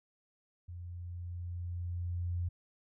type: tone with level ramp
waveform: sine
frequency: 87.6 Hz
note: F2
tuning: 6 cents sharp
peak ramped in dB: -42 to -31 dBFS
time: 0.68-2.49 s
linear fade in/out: 10 ms
effects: none